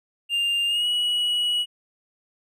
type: tone with pitch glide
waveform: triangle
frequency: 2800 to 2922 Hz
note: F7 to F#7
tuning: +4 to -22 cents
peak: -19 dBFS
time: 0.29-1.66 s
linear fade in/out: 50 ms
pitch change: +74 cents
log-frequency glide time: 0.67-0.87 s
effects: none